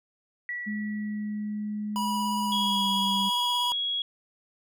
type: tone with exponential decay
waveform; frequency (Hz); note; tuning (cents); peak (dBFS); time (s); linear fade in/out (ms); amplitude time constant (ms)
sine; 1944; B6; -28; -29; 0.49-1.97; 1; 320
type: tone with pitch glide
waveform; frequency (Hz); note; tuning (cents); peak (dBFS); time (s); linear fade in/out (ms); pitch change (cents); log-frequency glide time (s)
sine; 210 to 197.07; G#3 to G3; +19 to +9; -29; 0.66-3.3; 20; -110; 2.42-2.89
type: tone with vibrato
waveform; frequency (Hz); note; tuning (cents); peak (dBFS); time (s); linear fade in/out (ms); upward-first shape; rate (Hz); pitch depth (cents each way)
square; 975; B5; -23; -28; 1.96-3.72; 0; square; 17; 11
type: tone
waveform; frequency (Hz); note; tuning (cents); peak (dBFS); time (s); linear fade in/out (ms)
sine; 3322; G#7; 0; -26; 2.52-4.02; 2
effects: none